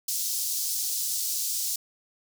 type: high-pass noise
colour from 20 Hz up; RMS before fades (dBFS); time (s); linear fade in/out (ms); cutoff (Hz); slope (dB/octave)
pink; -29; 0.08-1.76; 5; 4900; 24
effects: none